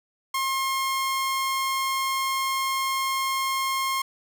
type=tone; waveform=sawtooth; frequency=1070 Hz; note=C6; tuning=38 cents sharp; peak=-20 dBFS; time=0.34-4.02 s; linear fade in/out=5 ms; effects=none